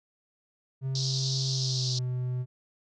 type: tone with pitch glide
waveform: triangle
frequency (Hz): 133 to 125.54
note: C3 to B2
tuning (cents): +29 to +29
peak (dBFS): -26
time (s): 0.81-2.46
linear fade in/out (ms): 50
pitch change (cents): -100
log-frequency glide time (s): 1.5-2.04
type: band-pass noise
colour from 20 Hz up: pink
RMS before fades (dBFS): -33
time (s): 0.95-1.99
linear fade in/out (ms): 5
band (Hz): 4000 to 5800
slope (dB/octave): 48
effects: none